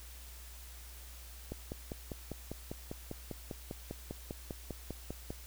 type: click train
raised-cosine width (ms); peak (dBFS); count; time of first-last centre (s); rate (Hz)
2; -26; 20; 1.52-5.305; 5.02
effects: added 60 Hz sine -49 dBFS peak until 5.46 s + white hiss -54 dBFS RMS until 5.46 s